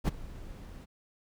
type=noise with ADSR envelope; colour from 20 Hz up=brown; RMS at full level=-23 dBFS; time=0.04-0.86 s; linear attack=38 ms; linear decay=19 ms; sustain=-21 dB; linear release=29 ms; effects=none